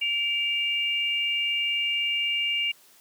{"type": "tone pair together", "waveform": "sine", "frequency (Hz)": [2319, 2808], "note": ["D7", "F7"], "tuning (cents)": [-22, 9], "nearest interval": "minor third", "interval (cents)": 331, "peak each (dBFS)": [-28, -25], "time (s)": [0.01, 2.72], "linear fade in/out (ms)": 10, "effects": ["white hiss -56 dBFS RMS until 3 s", "high-pass 150 Hz 12 dB/octave"]}